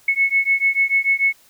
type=beating tone pair; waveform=sine; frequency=2195 / 2201.8 Hz; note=C#7 / C#7; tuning=-18 / -12 cents; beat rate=6.8 Hz; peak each=-18 dBFS; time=0.08-1.33 s; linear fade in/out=5 ms; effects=white hiss -53 dBFS RMS until 1.49 s